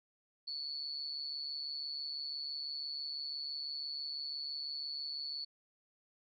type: tone with amplitude modulation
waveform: sine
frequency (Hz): 4435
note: C#8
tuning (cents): 0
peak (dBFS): -35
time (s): 0.47-5.45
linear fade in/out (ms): 10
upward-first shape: sine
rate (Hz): 146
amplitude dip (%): 75
effects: none